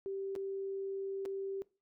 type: tone with dropouts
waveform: sine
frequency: 390 Hz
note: G4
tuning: 9 cents flat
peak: -36 dBFS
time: 0.06-1.62 s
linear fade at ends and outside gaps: 0 ms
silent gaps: 0.353-0.361 / 1.253-1.258 s
effects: noise-tail reverb RT60 0.3 s tail -21 dB re dry